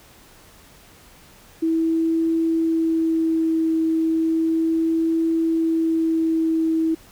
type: tone with vibrato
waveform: sine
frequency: 325 Hz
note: E4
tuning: 24 cents flat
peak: -17 dBFS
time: 1.62-6.95 s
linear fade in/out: 10 ms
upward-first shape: triangle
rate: 0.34 Hz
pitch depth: 13 cents each way
effects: pink hiss -49 dBFS RMS until 7.11 s